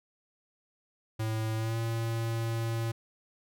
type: tone with pitch glide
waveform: square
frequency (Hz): 110.4 to 114.43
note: A2 to A#2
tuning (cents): +6 to -32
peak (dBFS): -30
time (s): 1.19-2.92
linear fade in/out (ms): 10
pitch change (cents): +62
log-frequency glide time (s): 1.56-1.77
effects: none